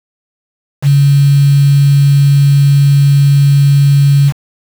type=tone with quantisation; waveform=sine; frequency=141 Hz; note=C#3; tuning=30 cents sharp; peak=-4 dBFS; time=0.82-4.33 s; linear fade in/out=50 ms; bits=4; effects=none